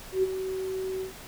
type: tone with ADSR envelope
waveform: sine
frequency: 377.7 Hz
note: F#4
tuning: 36 cents sharp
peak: -19 dBFS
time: 0.12-1.13 s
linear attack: 110 ms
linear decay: 28 ms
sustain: -10 dB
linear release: 120 ms
effects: pink hiss -45 dBFS RMS until 1.27 s